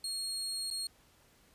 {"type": "tone with dropouts", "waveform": "30% pulse", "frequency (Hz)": 4279, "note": "C8", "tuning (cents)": 38, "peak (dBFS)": -32, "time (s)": [0.04, 0.87], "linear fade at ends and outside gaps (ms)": 2, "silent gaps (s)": [0.703, 0.71], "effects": ["pink hiss -65 dBFS RMS until 1.54 s", "resampled to 32000 Hz"]}